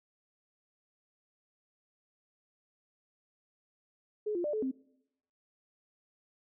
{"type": "tone with pitch steps", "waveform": "sine", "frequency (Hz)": [423, 348.7, 594, 431.9, 262.3], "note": ["G#4", "F4", "D5", "A4", "C4"], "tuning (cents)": [32, -3, 20, -32, 4], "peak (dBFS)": -30, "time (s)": [4.26, 4.715], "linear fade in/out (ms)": 10, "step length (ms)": 91, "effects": ["noise-tail reverb RT60 0.8 s tail -23 dB re dry"]}